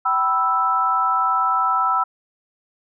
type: chord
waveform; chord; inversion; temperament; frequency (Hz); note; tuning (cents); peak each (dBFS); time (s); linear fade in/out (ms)
sine; E minor; first; equal with one note detuned; 769.6 / 987.8 / 1318.5; G5 / B5 / E6; -32 / 0 / 0; -24 / -22 / -18; 0.05-2.04; 10
effects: none